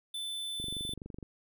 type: tone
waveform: square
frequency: 3520 Hz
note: A7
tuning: in tune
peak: -36 dBFS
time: 0.14-0.94 s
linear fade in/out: 5 ms
type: click train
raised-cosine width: 3 ms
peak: -30 dBFS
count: 16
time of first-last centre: 0.6-1.228 s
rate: 23.9 Hz
effects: none